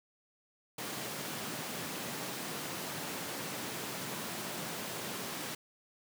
pink high-pass noise, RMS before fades -40 dBFS, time 0.78-5.55 s, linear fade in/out 5 ms, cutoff 140 Hz, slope 24 dB/octave, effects none

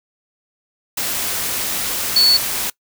sine tone in noise, 4435 Hz, C#8, in tune, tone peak -9 dBFS, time 2.16-2.37 s, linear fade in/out 5 ms, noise white, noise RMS -22 dBFS, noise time 0.97-2.7 s, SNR +10 dB, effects noise-tail reverb RT60 0.1 s tail -22 dB re dry

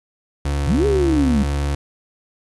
35% pulse tone, 71.3 Hz, C#2, 49 cents sharp, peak -17 dBFS, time 0.45-1.75 s, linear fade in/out 5 ms
sine linear two-way sweep, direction up then down, 118.7 to 422.4 to 195.3 Hz, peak -15 dBFS, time 0.67-1.43 s, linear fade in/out 0 ms, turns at 0.86 s
effects resampled to 24000 Hz + 8-bit

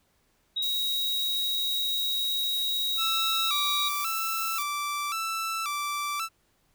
sine tone, 3811 Hz, A#7, 38 cents sharp, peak -26 dBFS, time 0.56-3.89 s, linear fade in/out 10 ms
violet noise, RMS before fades -35 dBFS, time 0.62-4.63 s, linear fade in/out 5 ms
sawtooth tone with vibrato, 1244.5 Hz, D#6, in tune, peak -25 dBFS, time 2.97-6.29 s, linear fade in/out 50 ms, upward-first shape square, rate 0.93 Hz, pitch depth 110 cents each way
effects pink hiss -69 dBFS RMS until 6.74 s

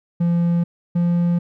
triangle tone pair in turn, 171.5 / 173.09 Hz, F3 / F3, -31 / -15 cents, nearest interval unison, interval 16 cents, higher second, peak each -13 dBFS, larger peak neither, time 0.2-0.64 / 0.95-1.39 s, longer neither, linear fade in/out 10 ms, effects none

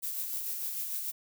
violet noise with tremolo, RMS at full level -34 dBFS, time 0.02-1.12 s, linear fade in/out 20 ms, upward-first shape sine, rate 6.7 Hz, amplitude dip 35%, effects none

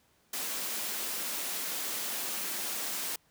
white high-pass noise, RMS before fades -35 dBFS, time 0.33-3.16 s, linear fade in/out 5 ms, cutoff 170 Hz, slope 48 dB/octave, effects pink hiss -68 dBFS RMS until 3.3 s + high-pass 60 Hz 12 dB/octave

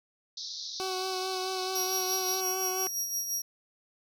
pink band-pass noise, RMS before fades -39 dBFS, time 0.37-2.41 s, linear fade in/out 5 ms, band 3700 to 5900 Hz, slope 96 dB/octave
20% pulse tone with vibrato, 374.3 Hz, F#4, 20 cents sharp, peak -27 dBFS, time 0.8-2.87 s, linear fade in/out 0 ms, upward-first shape sine, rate 4.6 Hz, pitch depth 19 cents each way
sawtooth tone with tremolo, 5670 Hz, F8, 25 cents sharp, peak -26 dBFS, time 1.75-3.42 s, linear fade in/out 5 ms, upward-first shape sine, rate 5.8 Hz, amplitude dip 50%
effects none

